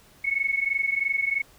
sine tone pair together, 2194 / 2217 Hz, C#7 / C#7, -18 / 0 cents, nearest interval unison, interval 18 cents, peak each -25 / -26 dBFS, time 0.24-1.42 s, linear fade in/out 10 ms, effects pink hiss -55 dBFS RMS until 1.58 s

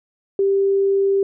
sine tone, 393.2 Hz, G4, 5 cents sharp, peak -14 dBFS, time 0.39-1.23 s, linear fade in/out 2 ms, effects none

